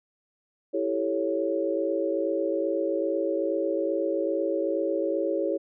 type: chord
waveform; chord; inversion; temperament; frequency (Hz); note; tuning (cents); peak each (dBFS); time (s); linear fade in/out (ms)
sine; A dominant seventh; second; equal; 329.6 / 392 / 440 / 554.4; E4 / G4 / A4 / C#5; 0 / 0 / 0 / 0; -29 / -30 / -32 / -28; 0.73-5.58; 20
effects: none

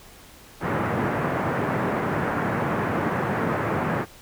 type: band-pass noise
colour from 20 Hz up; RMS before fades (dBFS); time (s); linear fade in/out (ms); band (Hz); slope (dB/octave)
pink; -25; 0.6-4.06; 50; 110 to 1800; 24
effects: pink hiss -48 dBFS RMS until 4.21 s

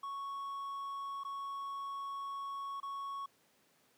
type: tone with dropouts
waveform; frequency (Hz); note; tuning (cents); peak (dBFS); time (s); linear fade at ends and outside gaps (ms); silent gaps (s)
triangle; 1108.7; C#6; 0; -37; 0.03-3.26; 5; 1.236-1.248 / 2.802-2.829
effects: pink hiss -70 dBFS RMS until 3.97 s + high-pass 200 Hz 12 dB/octave

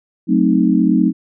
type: chord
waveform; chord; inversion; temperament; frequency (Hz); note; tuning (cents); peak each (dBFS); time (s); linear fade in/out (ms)
sine; F# diminished seventh; none; equal; 185 / 220 / 261.6 / 311.1; F#3 / A3 / C4 / Eb4; 0 / 0 / 0 / 0; -16; 0.27-1.13; 50
effects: none

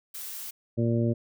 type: noise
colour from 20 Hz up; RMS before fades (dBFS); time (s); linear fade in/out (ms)
blue; -38; 0.14-0.51; 10
type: harmonic tone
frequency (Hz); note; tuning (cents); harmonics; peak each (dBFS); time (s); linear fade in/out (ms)
116.54; A#2; 0; 1 / 2 / 3 / 4 / 5; -25 / -27 / -30 / -36 / -34; 0.77-1.14; 20
effects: none

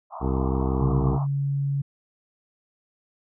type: band-pass noise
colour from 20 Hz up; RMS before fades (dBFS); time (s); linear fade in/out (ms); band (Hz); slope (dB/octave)
pink; -36; 0.1-1.27; 50; 650 to 1200; 96
type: harmonic tone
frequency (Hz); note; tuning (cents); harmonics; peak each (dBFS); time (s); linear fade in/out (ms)
65.4; C2; 0; 1 / 2 / 3 / 4 / 5 / 6 / 7; -25 / -28 / -30 / -31 / -32 / -33 / -33; 0.2-1.19; 50
type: tone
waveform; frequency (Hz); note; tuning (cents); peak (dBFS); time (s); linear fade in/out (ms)
sine; 139.9; C#3; +16; -22; 0.8-1.82; 10
effects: none

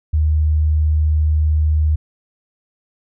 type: tone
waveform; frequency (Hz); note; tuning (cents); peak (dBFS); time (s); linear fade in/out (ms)
sine; 76.9; D#2; -20; -12; 0.13-1.96; 10
effects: none

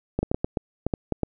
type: clicks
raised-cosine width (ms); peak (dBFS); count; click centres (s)
2; -10; 10; 0.19 / 0.23 / 0.315 / 0.345 / 0.445 / 0.572 / 0.866 / 0.938 / 1.123 / 1.233
effects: none

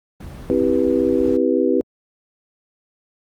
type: noise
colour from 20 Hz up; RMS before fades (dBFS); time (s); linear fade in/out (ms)
brown; -31; 0.2-1.37; 5
type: chord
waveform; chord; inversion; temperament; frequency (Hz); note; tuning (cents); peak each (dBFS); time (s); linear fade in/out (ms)
sine; C major seventh; none; just; 261.6 / 327 / 392.4 / 490.5; C4 / E4 / G4 / B4; 0 / -14 / +2 / -12; -20; 0.5-1.81; 0
effects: high-pass 60 Hz 12 dB/octave + Opus 24 kbps

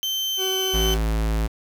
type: tone with pitch glide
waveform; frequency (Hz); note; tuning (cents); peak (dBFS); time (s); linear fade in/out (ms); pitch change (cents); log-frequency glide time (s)
35% pulse; 3100 to 3061; G7 to G7; -20 to -42; -21; 0.03-0.94; 0; -22; 0.35-0.44
type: tone with vibrato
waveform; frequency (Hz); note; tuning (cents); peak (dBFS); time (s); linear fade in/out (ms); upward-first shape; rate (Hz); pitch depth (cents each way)
40% pulse; 378.7; F#4; +40; -25; 0.37-0.99; 50; triangle; 14; 9
type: tone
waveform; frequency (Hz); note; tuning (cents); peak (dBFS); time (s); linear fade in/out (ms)
square; 54.5; A1; -16; -21; 0.73-1.48; 20
effects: 7-bit

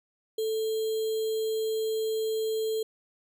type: tone with sample-and-hold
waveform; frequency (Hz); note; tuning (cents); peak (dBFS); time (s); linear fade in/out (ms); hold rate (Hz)
sine; 440; A4; 0; -26; 0.38-2.83; 5; 3675
effects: none

